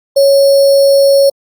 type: tone with sample-and-hold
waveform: sine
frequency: 554.4 Hz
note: C#5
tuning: in tune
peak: -4 dBFS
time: 0.16-1.3 s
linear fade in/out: 10 ms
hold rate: 4900 Hz
effects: Opus 48 kbps